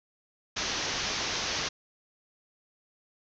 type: low-pass noise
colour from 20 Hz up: white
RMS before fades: -32 dBFS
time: 0.56-1.69 s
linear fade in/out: 10 ms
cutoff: 6400 Hz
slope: 96 dB/octave
effects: none